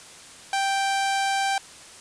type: tone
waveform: sawtooth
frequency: 784 Hz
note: G5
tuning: in tune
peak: -18 dBFS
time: 0.53-1.58 s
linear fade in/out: 2 ms
effects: white hiss -45 dBFS RMS until 2 s + resampled to 22050 Hz